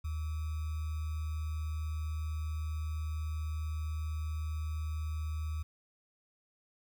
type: tone with sample-and-hold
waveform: sine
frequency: 77.78 Hz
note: D#2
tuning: in tune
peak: -33 dBFS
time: 0.04-5.63 s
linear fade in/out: 10 ms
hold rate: 1225 Hz
effects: none